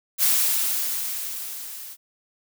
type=noise with level ramp; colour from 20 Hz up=blue; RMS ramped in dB=-18 to -39 dBFS; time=0.18-1.97 s; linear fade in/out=50 ms; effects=none